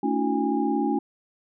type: tone cluster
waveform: sine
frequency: 223.1 / 284.3 / 320.7 / 357.7 / 817 Hz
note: A3 / C#4 / E4 / F4 / G#5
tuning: +24 / +44 / -48 / +41 / -29 cents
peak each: -28 / -25 / -30 / -29 / -29 dBFS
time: 0.03-0.99 s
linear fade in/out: 5 ms
effects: none